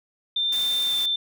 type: tone with pitch glide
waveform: sine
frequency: 3583 to 3558 Hz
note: A7 to A7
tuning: +31 to +19 cents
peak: -21 dBFS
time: 0.36-1.16 s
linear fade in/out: 5 ms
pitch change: -12 cents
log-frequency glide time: 0.86-0.95 s
type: noise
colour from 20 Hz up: white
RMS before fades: -36 dBFS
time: 0.52-1.06 s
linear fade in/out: 5 ms
effects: none